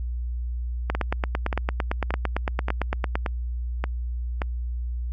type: two click trains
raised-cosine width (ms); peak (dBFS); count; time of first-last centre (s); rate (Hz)
0.5; -9 / -11; 21 / 7; 0.9-3.155 / 0.95-4.418; 8.87 / 1.73
effects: added 60 Hz sine -26 dBFS peak until 5.12 s